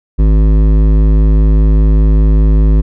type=tone with hard clipping; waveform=sine; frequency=52.5 Hz; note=G#1; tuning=19 cents sharp; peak=-7 dBFS; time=0.18-2.82 s; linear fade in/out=20 ms; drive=13 dB; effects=none